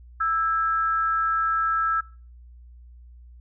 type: tone pair together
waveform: sine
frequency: 1319.9 / 1635 Hz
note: E6 / G#6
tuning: +2 / -28 cents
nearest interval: major third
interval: 370 cents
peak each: -21 / -29 dBFS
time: 0.2-2.01 s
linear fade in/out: 10 ms
effects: noise-tail reverb RT60 0.4 s tail -23 dB re dry + added 60 Hz sine -44 dBFS peak until 3.4 s